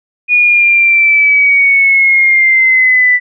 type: linear sweep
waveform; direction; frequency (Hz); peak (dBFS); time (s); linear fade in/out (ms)
sine; down; 2460 to 1975.5; -5; 0.28-3.2; 50
effects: none